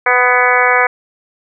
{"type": "harmonic tone with a mistuned harmonic", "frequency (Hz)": 248.8, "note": "B3", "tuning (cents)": 13, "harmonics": [2, 3, 4, 5, 6, 7, 8, 9], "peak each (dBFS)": [-17, -17, -17, -17, -17, -17, -17, -17], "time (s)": [0.06, 0.87], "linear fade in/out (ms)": 5, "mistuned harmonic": 7, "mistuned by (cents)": -25, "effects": []}